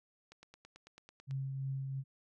click train, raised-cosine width 0.2 ms, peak -37 dBFS, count 10, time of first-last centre 0.32-1.31 s, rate 9.09 Hz
sine tone with tremolo, 135 Hz, C#3, 45 cents flat, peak -34 dBFS, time 1.27-2.04 s, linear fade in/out 50 ms, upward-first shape triangle, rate 2.9 Hz, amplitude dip 35%
effects none

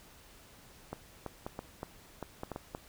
clicks, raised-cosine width 1 ms, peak -24 dBFS, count 10, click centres 0.93 / 1.263 / 1.465 / 1.591 / 1.831 / 2.227 / 2.434 / 2.517 / 2.561 / 2.749 s, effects pink hiss -57 dBFS RMS until 2.88 s

